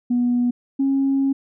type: tone pair in turn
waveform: sine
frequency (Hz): 243.7 / 272.5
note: B3 / C#4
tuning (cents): -23 / -29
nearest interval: major second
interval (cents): 194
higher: second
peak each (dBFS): -15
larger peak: neither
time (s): 0.1-0.51 / 0.79-1.33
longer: second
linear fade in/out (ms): 10
effects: tanh soft clip ceiling -12 dBFS